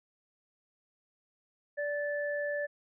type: tone pair together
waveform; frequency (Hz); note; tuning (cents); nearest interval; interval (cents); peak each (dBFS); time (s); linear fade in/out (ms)
sine; 583 / 1747; D5 / A6; -13 / -13; octave + perfect fifth; 1900; -32 / -36; 1.77-2.67; 20
effects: none